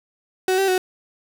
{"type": "tone with pitch steps", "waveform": "35% pulse", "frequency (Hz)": [373.8, 387.5, 370.2], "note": ["F#4", "G4", "F#4"], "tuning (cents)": [18, -20, 1], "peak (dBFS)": -15, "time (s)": [0.48, 0.78], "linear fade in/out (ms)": 2, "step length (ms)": 100, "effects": []}